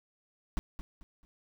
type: noise with echo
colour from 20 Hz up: brown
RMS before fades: -29 dBFS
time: 0.57-0.59 s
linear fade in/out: 0 ms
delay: 220 ms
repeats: 3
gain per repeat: -10 dB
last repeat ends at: 1.25 s
effects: none